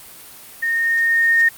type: tone with level ramp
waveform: sine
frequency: 1840 Hz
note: A#6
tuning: 23 cents flat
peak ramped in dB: -17 to -10 dBFS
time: 0.62-1.49 s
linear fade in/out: 10 ms
effects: white hiss -40 dBFS RMS until 1.57 s + Opus 32 kbps